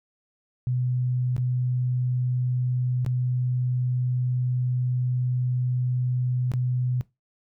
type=tone with dropouts; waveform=sine; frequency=125.3 Hz; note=B2; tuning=25 cents sharp; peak=-22 dBFS; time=0.67-7.01 s; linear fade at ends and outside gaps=0 ms; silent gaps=1.365-1.38 / 3.048-3.063 / 6.517-6.537 s; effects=noise-tail reverb RT60 0.2 s tail -19 dB re dry